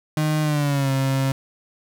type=tone with pitch glide; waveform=35% pulse; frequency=153.7 to 134.58 Hz; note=D#3 to C3; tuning=-21 to +49 cents; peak=-17 dBFS; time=0.17-1.32 s; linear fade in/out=2 ms; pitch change=-230 cents; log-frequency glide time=0.42-0.91 s; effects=none